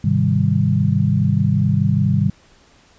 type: chord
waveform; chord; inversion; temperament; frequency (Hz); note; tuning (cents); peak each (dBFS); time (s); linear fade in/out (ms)
sine; Ab major seventh; none; equal; 103.83 / 130.81 / 155.56 / 196; Ab2 / C3 / Eb3 / G3; 0 / 0 / 0 / 0; -19; 0.04-2.3; 5
effects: pink hiss -52 dBFS RMS until 2.98 s + resampled to 16000 Hz